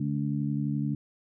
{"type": "harmonic tone", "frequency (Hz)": 71.7, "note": "D2", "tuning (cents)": -41, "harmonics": [2, 3, 4], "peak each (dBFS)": [-29, -31, -33], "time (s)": [0, 0.95], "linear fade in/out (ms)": 5, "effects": []}